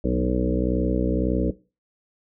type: harmonic tone with a mistuned harmonic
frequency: 61.8 Hz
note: B1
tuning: 2 cents sharp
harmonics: 1 / 2 / 3 / 4 / 5 / 6 / 7 / 8 / 9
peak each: -26 / -32 / -27 / -29 / -27 / -37 / -30 / -30 / -32 dBFS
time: 0.04-1.51 s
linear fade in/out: 5 ms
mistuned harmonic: 3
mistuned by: +29 cents
effects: noise-tail reverb RT60 0.3 s tail -18 dB re dry